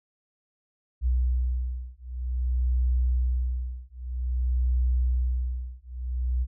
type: beating tone pair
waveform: sine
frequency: 61.9 / 62.42 Hz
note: B1 / B1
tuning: +5 / +19 cents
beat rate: 0.52 Hz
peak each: -26 / -26 dBFS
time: 1.01-6.47 s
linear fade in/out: 50 ms
effects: none